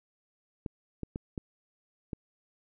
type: clicks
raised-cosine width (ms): 3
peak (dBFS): -22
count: 5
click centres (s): 0.662 / 1.033 / 1.159 / 1.378 / 2.132
effects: none